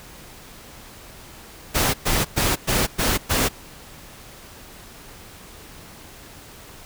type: noise bursts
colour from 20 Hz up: pink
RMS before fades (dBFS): -20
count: 6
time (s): 1.74-3.49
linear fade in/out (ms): 20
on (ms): 200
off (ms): 110
effects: pink hiss -43 dBFS RMS until 6.85 s

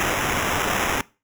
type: noise with sample-and-hold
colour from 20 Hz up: blue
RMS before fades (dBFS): -23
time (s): 0-1.01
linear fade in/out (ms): 0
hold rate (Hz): 4410
effects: noise-tail reverb RT60 0.3 s tail -21 dB re dry

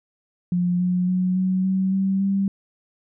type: tone with pitch steps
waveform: sine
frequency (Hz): 177.3 / 180.29 / 183.34 / 186.44 / 189.59 / 192.79 / 196.05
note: F3 / F#3 / F#3 / F#3 / F#3 / G3 / G3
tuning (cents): +26 / -45 / -16 / +13 / +42 / -29 / 0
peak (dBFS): -18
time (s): 0.52-2.48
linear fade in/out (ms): 2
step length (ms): 280
effects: none

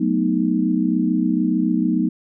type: chord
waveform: sine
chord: B dominant seventh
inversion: second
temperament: equal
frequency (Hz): 185 / 220 / 246.9 / 311.1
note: F#3 / A3 / B3 / D#4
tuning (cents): 0 / 0 / 0 / 0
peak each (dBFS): -22 / -23 / -21 / -21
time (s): 0-2.09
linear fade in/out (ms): 10
effects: none

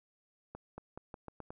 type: accelerating click train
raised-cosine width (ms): 1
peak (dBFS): -30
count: 7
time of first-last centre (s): 0.55-1.505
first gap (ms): 230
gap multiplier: 0.85
effects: none

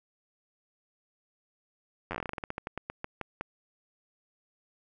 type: slowing click train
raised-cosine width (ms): 0.5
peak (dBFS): -19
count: 21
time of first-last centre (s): 2.11-3.41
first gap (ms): 10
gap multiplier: 1.17
effects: none

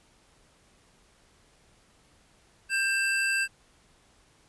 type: tone pair together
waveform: square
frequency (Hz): 1585.2 / 2666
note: G6 / E7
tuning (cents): +19 / +19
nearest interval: major sixth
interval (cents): 900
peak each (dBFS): -27 / -29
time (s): 2.69-3.48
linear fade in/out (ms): 50
effects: pink hiss -62 dBFS RMS until 4.48 s + resampled to 24000 Hz

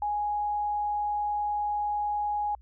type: tone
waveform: sine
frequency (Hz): 830.6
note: G#5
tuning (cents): 0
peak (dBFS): -26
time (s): 0.02-2.55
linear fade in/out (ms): 2
effects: added 60 Hz sine -50 dBFS peak until 2.61 s

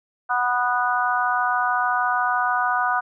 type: harmonic tone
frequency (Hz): 246.3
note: B3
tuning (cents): -5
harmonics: 3 / 4 / 5 / 6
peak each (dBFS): -24 / -25 / -24 / -24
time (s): 0.29-3.01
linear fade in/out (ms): 20
effects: none

